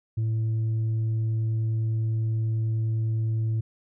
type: tone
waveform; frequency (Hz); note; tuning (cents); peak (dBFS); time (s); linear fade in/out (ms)
sine; 111.3; A2; +20; -20; 0.17-3.61; 10
effects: tanh soft clip ceiling -22 dBFS